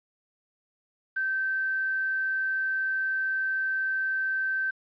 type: tone with quantisation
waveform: sine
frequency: 1551 Hz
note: G6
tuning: 19 cents flat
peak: -25 dBFS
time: 1.16-4.71 s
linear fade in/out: 10 ms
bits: 9
effects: resampled to 11025 Hz